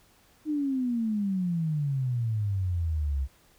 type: exponential sweep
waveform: sine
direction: down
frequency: 311.1 to 65.3 Hz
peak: -25 dBFS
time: 0.45-3.28 s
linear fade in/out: 50 ms
effects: pink hiss -61 dBFS RMS until 3.58 s